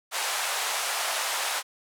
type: band-pass noise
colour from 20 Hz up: pink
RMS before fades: -29 dBFS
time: 0.11-1.63 s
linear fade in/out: 50 ms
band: 670 to 12000 Hz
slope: 24 dB/octave
effects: none

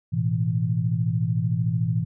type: chord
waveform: sine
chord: A suspended second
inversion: none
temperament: equal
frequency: 110 / 123.47 / 164.81 Hz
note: A2 / B2 / E3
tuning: 0 / 0 / 0 cents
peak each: -25 dBFS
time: 0.12-2.05 s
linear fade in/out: 20 ms
effects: none

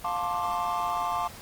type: chord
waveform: triangle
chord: D minor seventh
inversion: first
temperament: just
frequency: 704.8 / 881 / 1057.2 / 1174.7 Hz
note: F5 / A5 / C6 / D6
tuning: +16 / +2 / +18 / 0 cents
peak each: -30 dBFS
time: 0.04-1.28 s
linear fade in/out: 10 ms
effects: pink hiss -45 dBFS RMS until 1.41 s + Opus 24 kbps

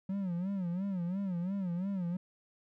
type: tone with vibrato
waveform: triangle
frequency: 185 Hz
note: F#3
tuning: in tune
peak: -30 dBFS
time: 0.09-2.17 s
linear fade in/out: 5 ms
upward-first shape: sine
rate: 2.9 Hz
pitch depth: 140 cents each way
effects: none

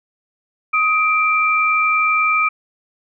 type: tone pair together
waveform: sine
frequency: 1256.9 / 2355 Hz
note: D#6 / D7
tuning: +17 / +4 cents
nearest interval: major seventh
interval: 1087 cents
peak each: -16 dBFS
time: 0.73-2.49 s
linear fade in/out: 10 ms
effects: none

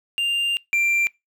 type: tone pair in turn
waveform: triangle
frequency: 2794 / 2365 Hz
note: F7 / D7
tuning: 0 / +12 cents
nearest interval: minor third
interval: 288 cents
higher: first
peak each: -18 / -15 dBFS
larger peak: second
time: 0.18-0.57 / 0.73-1.07 s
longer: first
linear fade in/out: 0 ms
effects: noise-tail reverb RT60 0.2 s tail -24 dB re dry

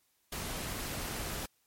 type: noise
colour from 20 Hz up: pink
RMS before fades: -38 dBFS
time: 0.32-1.46 s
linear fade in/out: 5 ms
effects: white hiss -73 dBFS RMS until 1.66 s + MP3 64 kbps

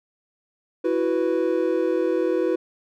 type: chord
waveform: triangle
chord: E suspended second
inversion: none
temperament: equal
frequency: 329.6 / 370 / 493.9 Hz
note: E4 / F#4 / B4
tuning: 0 / 0 / 0 cents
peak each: -22 dBFS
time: 0.84-2.56 s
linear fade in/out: 10 ms
effects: none

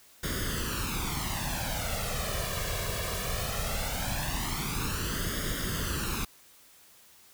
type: noise with flanger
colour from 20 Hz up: pink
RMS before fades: -32 dBFS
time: 0.23-6.25 s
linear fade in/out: 5 ms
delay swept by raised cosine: 0.59 to 1.79 ms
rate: 0.19 Hz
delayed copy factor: +0.75
effects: white hiss -57 dBFS RMS until 7.33 s

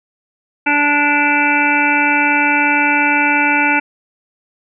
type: harmonic tone with a mistuned harmonic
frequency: 291.4 Hz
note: D4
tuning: 13 cents flat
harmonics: 1 / 2 / 3 / 5 / 6 / 7 / 8 / 9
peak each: -19 / -29 / -17 / -17 / -29 / -23 / -17 / -19 dBFS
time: 0.66-3.8 s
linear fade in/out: 10 ms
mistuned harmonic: 9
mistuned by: +20 cents
effects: none

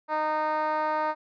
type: tone with band-pass filter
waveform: 10% pulse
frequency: 308 Hz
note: D#4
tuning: 17 cents flat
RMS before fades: -27 dBFS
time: 0.08-1.15 s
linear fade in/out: 50 ms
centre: 860 Hz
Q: 2
effects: resampled to 11025 Hz

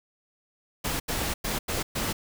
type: noise bursts at uneven times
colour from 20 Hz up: pink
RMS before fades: -29 dBFS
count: 5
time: 0.84-1 / 1.08-1.34 / 1.44-1.59 / 1.68-1.83 / 1.95-2.13 s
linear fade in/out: 10 ms
effects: none

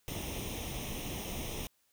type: noise with comb filter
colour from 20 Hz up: pink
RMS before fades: -39 dBFS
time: 0.08-1.67 s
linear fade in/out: 0 ms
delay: 0.33 ms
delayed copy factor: +0.75
effects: white hiss -73 dBFS RMS until 1.92 s

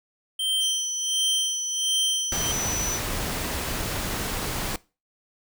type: tone with tremolo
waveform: square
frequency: 3136 Hz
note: G7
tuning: in tune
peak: -22 dBFS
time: 0.39-2.52 s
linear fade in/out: 5 ms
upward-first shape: sine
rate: 1.4 Hz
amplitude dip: 80%
type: tone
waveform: sine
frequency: 5960 Hz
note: F#8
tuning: 12 cents sharp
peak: -27 dBFS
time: 0.6-3 s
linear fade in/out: 50 ms
type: noise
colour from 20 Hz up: pink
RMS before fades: -29 dBFS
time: 2.32-4.76 s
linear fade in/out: 2 ms
effects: noise-tail reverb RT60 0.3 s tail -21 dB re dry

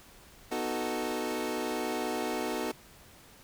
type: chord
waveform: 25% pulse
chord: B dominant seventh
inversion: none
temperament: equal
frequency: 246.9 / 311.1 / 370 / 440 Hz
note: B3 / D#4 / F#4 / A4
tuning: 0 / 0 / 0 / 0 cents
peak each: -33 dBFS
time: 0.51-2.72 s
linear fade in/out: 10 ms
effects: pink hiss -55 dBFS RMS until 3.43 s

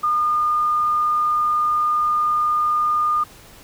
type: tone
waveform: sine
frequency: 1216 Hz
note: D#6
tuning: 40 cents flat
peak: -16 dBFS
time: 0.03-3.24 s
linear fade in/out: 10 ms
effects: pink hiss -45 dBFS RMS until 3.63 s

